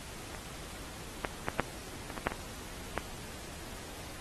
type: clicks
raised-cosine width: 0.5 ms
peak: -26 / -15 / -15 / -11 / -24 / -23 / -12 / -21 / -16 dBFS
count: 9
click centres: 0.348 / 1.248 / 1.485 / 1.597 / 2.102 / 2.178 / 2.27 / 2.32 / 2.977 s
effects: pink hiss -46 dBFS RMS until 4.2 s + AAC 32 kbps